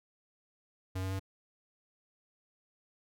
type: tone with pitch steps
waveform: square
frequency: 93.6 / 94.85 / 96.12 Hz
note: F#2 / F#2 / G2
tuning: +20 / +43 / -34 cents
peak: -34 dBFS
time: 0.95-1.196 s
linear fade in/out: 10 ms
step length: 82 ms
effects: none